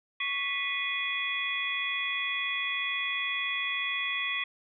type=tone cluster; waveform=sine; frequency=1114 / 1972 / 2133 / 2475 / 3361 Hz; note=C#6 / B6 / C7 / D#7 / G#7; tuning=+8 / -3 / +33 / -10 / +20 cents; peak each=-39 / -33 / -40 / -33 / -35 dBFS; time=0.2-4.44 s; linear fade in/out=5 ms; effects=none